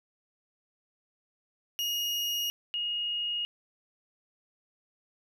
35% pulse / sine tone pair in turn, 2869 / 2869 Hz, F7 / F7, +46 / +46 cents, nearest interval unison, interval 0 cents, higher neither, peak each -27 / -29 dBFS, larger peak first, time 1.79-2.5 / 2.74-3.45 s, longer neither, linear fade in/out 0 ms, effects none

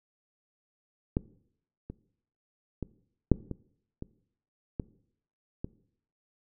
clicks, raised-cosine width 3 ms, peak -13 / -26 / -20 / -6 / -22 / -24 / -18 / -21 dBFS, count 8, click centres 1.169 / 1.9 / 2.827 / 3.317 / 3.513 / 4.024 / 4.798 / 5.645 s, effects noise-tail reverb RT60 0.7 s tail -20 dB re dry

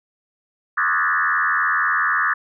sine tone with frequency modulation, 1466 Hz, F#6, 16 cents flat, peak -16 dBFS, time 0.77-2.34 s, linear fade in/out 10 ms, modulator 83.9 Hz, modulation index 4.1, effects none

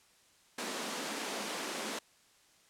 pink high-pass noise, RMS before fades -38 dBFS, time 0.58-1.99 s, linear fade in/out 5 ms, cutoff 200 Hz, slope 48 dB/octave, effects white hiss -65 dBFS RMS until 2.69 s + low-pass 9000 Hz 12 dB/octave

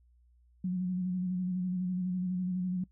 sine tone with vibrato, 182.3 Hz, F#3, 25 cents flat, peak -29 dBFS, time 0.64-2.84 s, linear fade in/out 5 ms, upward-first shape square, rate 12 Hz, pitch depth 27 cents each way, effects noise-tail reverb RT60 0.1 s tail -22 dB re dry + added 60 Hz sine -61 dBFS peak until 2.91 s

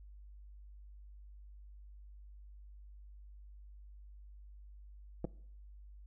clicks, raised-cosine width 2 ms, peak -24 / -26 dBFS, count 2, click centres 5.244 / 5.25 s, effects noise-tail reverb RT60 0.6 s tail -21 dB re dry + added 50 Hz sine -51 dBFS peak until 6.06 s

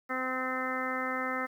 harmonic tone, 258 Hz, C4, 24 cents flat, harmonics 1 / 2 / 3 / 4 / 5 / 6 / 7 / 8, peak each -38 / -38 / -41 / -42 / -35 / -43 / -38 / -39 dBFS, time 0.09-1.47 s, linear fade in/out 20 ms, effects 10-bit

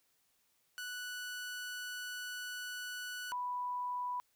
sawtooth / sine tone pair in turn, 1480 / 987.8 Hz, F#6 / B5, 0 / 0 cents, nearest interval perfect fifth, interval 700 cents, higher first, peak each -37 / -35 dBFS, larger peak second, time 0.78-3.32 / 3.32-4.2 s, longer first, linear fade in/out 0 ms, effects white hiss -75 dBFS RMS until 4.35 s

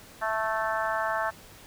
harmonic tone, 220 Hz, A3, in tune, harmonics 3 / 4 / 5 / 6 / 7 / 8, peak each -31 / -32 / -33 / -34 / -34 / -35 dBFS, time 0.21-1.31 s, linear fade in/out 20 ms, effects pink hiss -50 dBFS RMS until 1.66 s

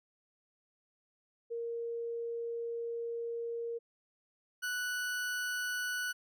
sine / 40% pulse tone pair in turn, 466.2 / 1480.1 Hz, A#4 / F#6, 0 / 0 cents, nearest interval octave + minor sixth, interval 2000 cents, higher second, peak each -35 / -33 dBFS, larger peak second, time 1.5-3.79 / 4.62-6.13 s, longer first, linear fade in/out 20 ms, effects none

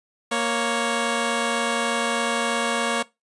10% pulse tone pair together, 233.1 / 554.4 Hz, A#3 / C#5, 0 / 0 cents, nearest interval octave + minor third, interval 1500 cents, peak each -16 dBFS, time 0.31-3.03 s, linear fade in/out 10 ms, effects noise-tail reverb RT60 0.2 s tail -20 dB re dry + resampled to 24000 Hz

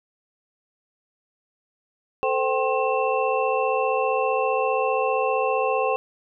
sine tone cluster, 442.8 / 518 / 776 / 1065 / 2680 Hz, A4 / C5 / G5 / C6 / E7, +11 / -17 / -18 / +30 / +28 cents, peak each -26 / -24 / -26 / -27 / -31 dBFS, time 2.23-5.96 s, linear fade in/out 0 ms, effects none

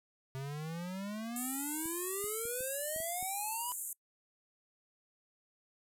square exponential sweep, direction up, 131.5 to 996 Hz, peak -39 dBFS, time 0.35-3.72 s, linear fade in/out 0 ms
pink band-pass noise, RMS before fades -41 dBFS, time 1.36-3.93 s, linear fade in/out 2 ms, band 7000 to 14000 Hz, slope 96 dB/octave
clicks, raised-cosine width 3 ms, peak -39 dBFS, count 7, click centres 1.857 / 2.242 / 2.454 / 2.607 / 2.962 / 3.003 / 3.227 s
effects noise-tail reverb RT60 0.1 s tail -24 dB re dry

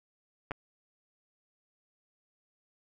clicks, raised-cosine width 0.5 ms, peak -21 dBFS, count 2, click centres 0.51 / 0.517 s, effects none

